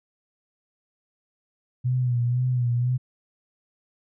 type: tone with vibrato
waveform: sine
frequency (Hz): 123.47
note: B2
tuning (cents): 0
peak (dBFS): -20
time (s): 1.84-2.98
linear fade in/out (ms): 20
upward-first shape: sine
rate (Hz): 2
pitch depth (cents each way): 53
effects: none